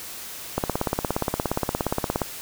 click train, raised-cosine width 1 ms, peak -8 dBFS, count 29, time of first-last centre 0.58-2.217 s, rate 17.1 Hz, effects white hiss -37 dBFS RMS until 2.41 s

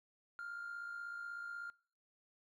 triangle tone with amplitude modulation, 1400 Hz, F6, 4 cents sharp, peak -38 dBFS, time 0.39-1.7 s, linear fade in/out 0 ms, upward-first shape sine, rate 56.3 Hz, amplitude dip 60%, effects noise-tail reverb RT60 0.5 s tail -25 dB re dry + tanh soft clip ceiling -38 dBFS

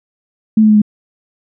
sine tone with pitch steps, 218.3 / 215.4 / 212.6 / 209.8 Hz, A3 / A3 / G#3 / G#3, -13 / -37 / +41 / +18 cents, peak -5 dBFS, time 0.57-0.818 s, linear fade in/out 5 ms, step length 62 ms, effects none

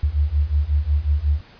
sine beating tone pair, 70.5 / 76 Hz, C#2 / D#2, +30 / -40 cents, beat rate 5.5 Hz, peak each -20 / -19 dBFS, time 0.03-1.41 s, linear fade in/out 5 ms, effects pink hiss -48 dBFS RMS until 1.59 s + resampled to 11025 Hz

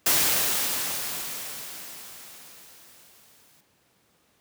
white noise with exponential decay, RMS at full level -20 dBFS, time 0.06-3.61 s, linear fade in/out 5 ms, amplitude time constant 770 ms, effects pink hiss -65 dBFS RMS until 4.4 s + high-pass 100 Hz 12 dB/octave

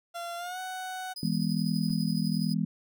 30% pulse tone with pitch glide, 687 to 744.9 Hz, F5 to F#5, -29 to +11 cents, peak -32 dBFS, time 0.14-1.14 s, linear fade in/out 20 ms, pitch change +140 cents, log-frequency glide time 0.37-0.59 s
40% pulse tone with tremolo, 4982 Hz, D#8, 1 cent sharp, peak -35 dBFS, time 1.16-2.54 s, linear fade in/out 5 ms, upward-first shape triangle, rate 12 Hz, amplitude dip 60%
sine chord, E major, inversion none, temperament just, 164.81 / 206 / 247.2 Hz, E3 / G#3 / B3, 0 / -14 / +2 cents, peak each -29 / -29 / -33 dBFS, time 1.23-2.65 s, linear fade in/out 2 ms
brown noise with exponential decay, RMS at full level -46 dBFS, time 1.89-1.99 s, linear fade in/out 0 ms, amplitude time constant 21 ms
effects none

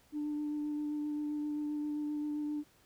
sine tone with vibrato, 297.6 Hz, D4, 23 cents sharp, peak -32 dBFS, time 0.12-2.64 s, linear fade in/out 50 ms, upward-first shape sine, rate 7.6 Hz, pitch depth 12 cents each way, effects tanh soft clip ceiling -30 dBFS + pink hiss -66 dBFS RMS until 2.85 s

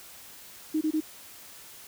sine tone bursts, 311.1 Hz, D#4, in tune, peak -23 dBFS, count 3, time 0.74-1.006 s, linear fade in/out 10 ms, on 72 ms, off 25 ms, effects white hiss -48 dBFS RMS until 1.87 s

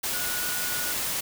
sine tone in noise, 1458 Hz, F#6, 26 cents flat, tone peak -35 dBFS, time 0.13-0.93 s, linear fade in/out 10 ms, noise white, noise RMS -29 dBFS, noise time 0.03-1.21 s, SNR -9 dB, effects none

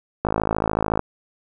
click train, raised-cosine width 1 ms, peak -6 dBFS, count 41, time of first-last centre 0.25-0.993 s, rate 53.8 Hz, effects none

